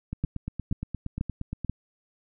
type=two click trains; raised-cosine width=5 ms; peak=-15 / -19 dBFS; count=4 / 14; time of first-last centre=0.24-1.696 / 0.13-1.647 s; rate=2.06 / 8.57 Hz; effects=none